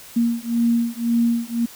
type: beating tone pair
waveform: sine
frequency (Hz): 233.1 / 235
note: A#3 / A#3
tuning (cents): 0 / +14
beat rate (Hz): 1.9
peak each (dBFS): -20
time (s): 0.16-1.66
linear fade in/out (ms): 10
effects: white hiss -42 dBFS RMS until 1.75 s